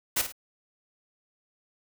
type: noise with echo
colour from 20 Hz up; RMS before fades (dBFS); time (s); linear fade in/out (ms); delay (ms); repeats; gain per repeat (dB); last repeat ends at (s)
white; -25; 0.16-0.22; 10; 52; 2; -9; 0.324
effects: none